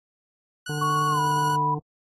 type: tone with vibrato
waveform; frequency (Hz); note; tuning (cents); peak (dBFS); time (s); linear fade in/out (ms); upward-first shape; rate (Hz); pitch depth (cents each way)
sawtooth; 1462; F#6; -21; -29; 0.66-1.56; 5; square; 8.4; 14
type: harmonic tone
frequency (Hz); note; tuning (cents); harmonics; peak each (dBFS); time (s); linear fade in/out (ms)
149.3; D3; +29; 1 / 2 / 3 / 5 / 6 / 7; -28 / -36 / -35 / -39 / -46 / -46; 0.69-1.79; 5
type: tone with pitch glide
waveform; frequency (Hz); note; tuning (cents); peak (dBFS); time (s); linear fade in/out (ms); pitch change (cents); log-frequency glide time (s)
sine; 1108.7 to 982.1; C#6 to B5; 0 to -10; -21; 0.81-1.75; 10; -210; 1.1-1.2
effects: AAC 32 kbps